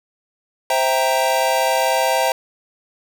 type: chord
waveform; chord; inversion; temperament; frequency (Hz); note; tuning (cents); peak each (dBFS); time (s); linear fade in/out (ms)
square; C dominant seventh; none; equal; 523.3 / 659.3 / 784 / 932.3; C5 / E5 / G5 / Bb5; 0 / 0 / 0 / 0; -22; 0.7-2.32; 2
effects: none